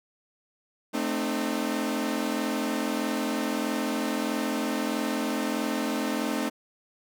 sawtooth chord, A diminished, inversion none, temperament equal with one note detuned, 220 / 261.6 / 304.7 Hz, A3 / C4 / Eb4, 0 / 0 / -36 cents, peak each -27 dBFS, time 0.93-6.5 s, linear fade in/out 20 ms, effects none

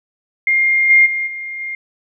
sine tone with level steps, 2119 Hz, C7, 21 cents sharp, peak -11 / -6 / -17 / -24 / -22 dBFS, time 0.47-1.75 s, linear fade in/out 2 ms, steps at 0.89 / 1.05 / 1.26 / 1.59 s, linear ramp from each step 20 ms, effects none

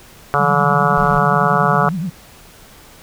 harmonic tone, 143.8 Hz, D3, 36 cents flat, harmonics 1 / 3 / 4 / 5 / 6 / 7 / 8 / 9 / 10, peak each -22 / -23 / -23 / -19 / -23 / -23 / -19 / -19 / -22 dBFS, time 0.34-1.89 s, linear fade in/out 0 ms
sine tone with vibrato, 174.5 Hz, F3, 1 cent flat, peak -19 dBFS, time 0.39-2.1 s, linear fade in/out 10 ms, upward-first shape triangle, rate 9.8 Hz, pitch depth 250 cents each way
brown noise, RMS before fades -28 dBFS, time 0.96-1.19 s, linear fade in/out 5 ms
effects pink hiss -43 dBFS RMS until 3.02 s

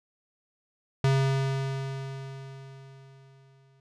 square tone with exponential decay, 135.2 Hz, C#3, 43 cents flat, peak -20 dBFS, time 1.04-3.8 s, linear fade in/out 2 ms, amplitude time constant 600 ms, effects low-pass 6000 Hz 12 dB/octave

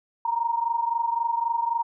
sine tone pair together, 926.2 / 950 Hz, A#5 / A#5, -11 / +33 cents, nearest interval unison, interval 44 cents, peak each -24 / -27 dBFS, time 0.25-1.83 s, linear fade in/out 5 ms, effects none

